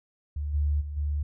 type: tone with level steps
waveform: sine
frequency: 73.42 Hz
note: D2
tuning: in tune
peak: -28 / -22 / -32 / -25 dBFS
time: 0.36-1.23 s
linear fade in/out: 5 ms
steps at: 0.53 / 0.8 / 0.96 s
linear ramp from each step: 20 ms
effects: none